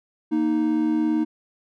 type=tone pair together; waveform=triangle; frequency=233.1 / 311.2 Hz; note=A#3 / D#4; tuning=0 / 0 cents; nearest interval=perfect fourth; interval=500 cents; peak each=-23 / -18 dBFS; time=0.31-1.25 s; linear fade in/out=20 ms; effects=none